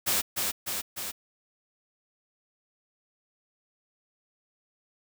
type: noise with echo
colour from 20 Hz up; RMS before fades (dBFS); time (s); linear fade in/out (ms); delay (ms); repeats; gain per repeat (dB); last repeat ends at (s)
white; -26; 0.06-0.22; 20; 300; 3; -3; 1.12
effects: none